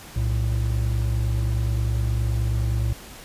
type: tone pair together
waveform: triangle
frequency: 62.81 / 112.4 Hz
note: B1 / A2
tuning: +30 / +37 cents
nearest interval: minor seventh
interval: 1007 cents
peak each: -21 dBFS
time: 0.16-2.93 s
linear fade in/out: 5 ms
effects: pink hiss -42 dBFS RMS until 3.24 s + resampled to 32000 Hz